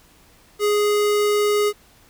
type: tone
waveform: square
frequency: 415.6 Hz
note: G#4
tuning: 1 cent sharp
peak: -17 dBFS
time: 0.59-1.73 s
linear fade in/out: 50 ms
effects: pink hiss -53 dBFS RMS until 2.09 s